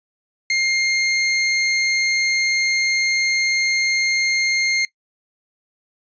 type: tone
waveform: sawtooth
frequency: 2121 Hz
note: C7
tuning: 23 cents sharp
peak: -13 dBFS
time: 0.5-4.85 s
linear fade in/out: 2 ms
effects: noise-tail reverb RT60 0.1 s tail -20 dB re dry + resampled to 16000 Hz